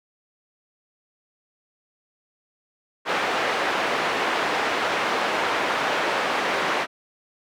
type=band-pass noise; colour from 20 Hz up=pink; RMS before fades=-24 dBFS; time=3.05-6.87 s; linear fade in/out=50 ms; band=500 to 2500 Hz; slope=12 dB/octave; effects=none